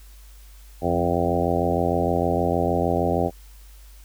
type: harmonic tone with a mistuned harmonic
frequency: 86.5 Hz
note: F2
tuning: 16 cents flat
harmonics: 1 / 2 / 3 / 4 / 5 / 6 / 7 / 8 / 9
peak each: -28 / -28 / -28 / -28 / -28 / -28 / -28 / -28 / -28 dBFS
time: 0.81-3.31 s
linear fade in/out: 50 ms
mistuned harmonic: 2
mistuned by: -29 cents
effects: added 50 Hz sine -43 dBFS peak until 4.04 s + white hiss -54 dBFS RMS until 4.04 s